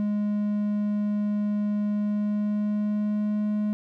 triangle tone with pitch glide, 207.7 to 210 Hz, G#3 to G#3, 0 to +19 cents, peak -21 dBFS, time 0-3.73 s, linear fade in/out 0 ms, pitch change +19 cents, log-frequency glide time 1.88-3.44 s, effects none

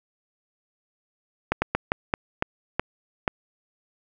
slowing click train, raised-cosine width 0.5 ms, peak -6 dBFS, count 8, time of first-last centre 1.52-3.278 s, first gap 100 ms, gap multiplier 1.3, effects none

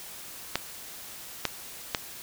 clicks, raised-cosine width 0.2 ms, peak -7 dBFS, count 3, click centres 0.556 / 1.453 / 1.948 s, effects white hiss -43 dBFS RMS until 2.22 s

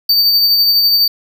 square tone with tremolo, 4600 Hz, D8, 37 cents flat, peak -8 dBFS, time 0.09-1.08 s, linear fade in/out 5 ms, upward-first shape sine, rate 12 Hz, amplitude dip 30%, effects none

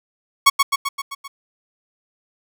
sawtooth tone with echo, 1108.7 Hz, C#6, in tune, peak -4 dBFS, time 0.46-0.5 s, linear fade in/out 10 ms, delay 130 ms, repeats 6, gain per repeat -4 dB, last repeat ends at 1.28 s, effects none

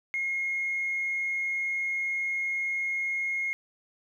triangle tone with tanh clipping, 2151 Hz, C7, 47 cents sharp, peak -27 dBFS, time 0.14-3.53 s, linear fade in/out 0 ms, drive 4 dB, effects none

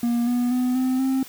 triangle tone with pitch steps, 237.4 / 243.9 / 250.6 / 257.5 / 264.6 Hz, A#3 / B3 / B3 / C4 / C4, +32 / -21 / +25 / -28 / +20 cents, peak -17 dBFS, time 0.03-1.23 s, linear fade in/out 2 ms, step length 240 ms, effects white hiss -43 dBFS RMS until 1.28 s

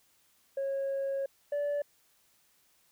sine tone pair in turn, 547 / 579.1 Hz, C#5 / D5, -23 / -24 cents, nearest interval minor second, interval 99 cents, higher second, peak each -28 / -26 dBFS, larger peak second, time 0.57-1.26 / 1.52-1.82 s, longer first, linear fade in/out 5 ms, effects tanh soft clip ceiling -28 dBFS + white hiss -68 dBFS RMS until 2.91 s

